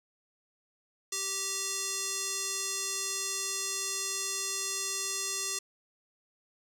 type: tone with band-pass filter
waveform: square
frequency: 389.4 Hz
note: G4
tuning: 12 cents flat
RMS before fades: -34 dBFS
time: 1.12-5.59 s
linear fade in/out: 5 ms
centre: 6900 Hz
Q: 2.1
effects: none